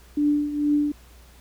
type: tone with tremolo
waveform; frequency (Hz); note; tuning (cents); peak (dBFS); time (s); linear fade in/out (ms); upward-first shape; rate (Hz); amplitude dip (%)
sine; 293.7; D4; 0; -16; 0.17-0.92; 5; triangle; 2.2; 75
effects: added 60 Hz sine -48 dBFS peak until 1.4 s + pink hiss -54 dBFS RMS until 1.4 s